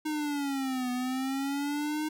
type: linear two-way sweep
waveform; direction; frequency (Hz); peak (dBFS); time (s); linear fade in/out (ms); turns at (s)
square; down then up; 309.8 to 246.9 to 309.8; -30; 0.05-2.09; 10; 0.91
effects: none